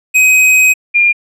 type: tone pair in turn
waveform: square / sine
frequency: 2522 / 2406 Hz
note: D#7 / D7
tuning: +23 / +41 cents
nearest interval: minor second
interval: 82 cents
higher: first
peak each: -6 dBFS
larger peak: neither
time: 0.14-0.74 / 0.94-1.13 s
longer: first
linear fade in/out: 20 ms
effects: low-pass 12000 Hz 12 dB/octave